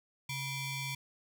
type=ring-modulated tone; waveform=sawtooth; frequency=1104 Hz; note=C#6; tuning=7 cents flat; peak=-29 dBFS; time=0.29-0.95 s; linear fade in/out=5 ms; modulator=1240 Hz; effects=none